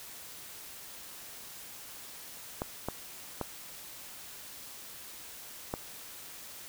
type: clicks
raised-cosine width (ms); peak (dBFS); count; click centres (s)
1; -18; 4; 2.619 / 2.886 / 3.413 / 5.739
effects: white hiss -47 dBFS RMS until 6.68 s